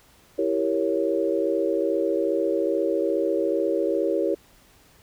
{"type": "chord", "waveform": "sine", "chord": "E diminished seventh", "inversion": "none", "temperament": "equal", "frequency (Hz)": [329.6, 392, 466.2, 554.4], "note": ["E4", "G4", "Bb4", "Db5"], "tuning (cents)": [0, 0, 0, 0], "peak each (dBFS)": [-26, -26, -27, -26], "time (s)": [0.38, 4.35], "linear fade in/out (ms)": 10, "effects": ["pink hiss -56 dBFS RMS until 5.02 s"]}